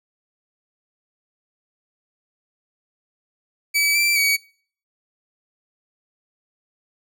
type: tone with pitch steps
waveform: sawtooth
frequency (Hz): 2292 / 2341 / 2261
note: D7 / D7 / C#7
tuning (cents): -43 / -6 / +34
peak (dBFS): -13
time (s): 3.74-4.37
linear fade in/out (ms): 20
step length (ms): 210
effects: noise-tail reverb RT60 0.5 s tail -24 dB re dry